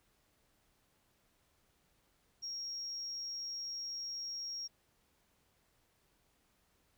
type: tone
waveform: sine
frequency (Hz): 5588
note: F8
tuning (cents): 0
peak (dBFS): -38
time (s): 2.42-4.68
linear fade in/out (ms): 20
effects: tanh soft clip ceiling -35 dBFS + pink hiss -74 dBFS RMS until 6.97 s